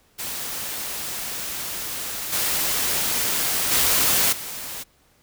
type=noise with level steps; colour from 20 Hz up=white; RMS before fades=-30 / -23 / -19 / -33 dBFS; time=0.18-4.84 s; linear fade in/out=20 ms; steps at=2.32 / 3.71 / 4.32 s; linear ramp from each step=10 ms; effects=pink hiss -60 dBFS RMS until 5.22 s